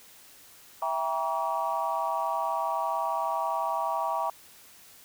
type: chord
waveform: sine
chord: E diminished seventh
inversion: none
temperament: just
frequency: 659.3 / 791.1 / 949.3 / 1139.2 Hz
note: E5 / G5 / Bb5 / Db6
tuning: 0 / +16 / +31 / +47 cents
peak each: -32 / -32 / -30 / -32 dBFS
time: 0.82-4.3 s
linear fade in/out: 2 ms
effects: tanh soft clip ceiling -17 dBFS + white hiss -53 dBFS RMS until 5.04 s